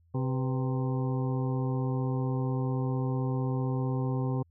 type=harmonic tone with a mistuned harmonic; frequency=130.81 Hz; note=C3; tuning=in tune; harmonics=1 / 2 / 3 / 4 / 6 / 7 / 8; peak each=-28 / -34 / -38 / -40 / -44 / -45 / -46 dBFS; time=0.14-4.43 s; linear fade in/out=10 ms; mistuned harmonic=4; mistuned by=-72 cents; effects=added 84 Hz sine -61 dBFS peak until 4.5 s